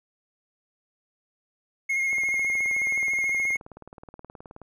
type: tone with vibrato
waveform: triangle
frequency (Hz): 2150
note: C7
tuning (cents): +47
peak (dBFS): -21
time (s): 1.89-3.57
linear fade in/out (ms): 10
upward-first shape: sine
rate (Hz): 14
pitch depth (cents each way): 26
type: click train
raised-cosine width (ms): 1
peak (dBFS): -29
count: 48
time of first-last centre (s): 2.13-4.617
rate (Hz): 18.9
effects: none